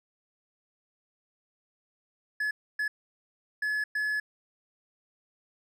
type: tone bursts at uneven times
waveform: triangle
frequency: 1707 Hz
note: G#6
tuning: 47 cents sharp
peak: -25 dBFS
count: 4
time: 2.4-2.51 / 2.79-2.88 / 3.62-3.84 / 3.95-4.2 s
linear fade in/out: 5 ms
effects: none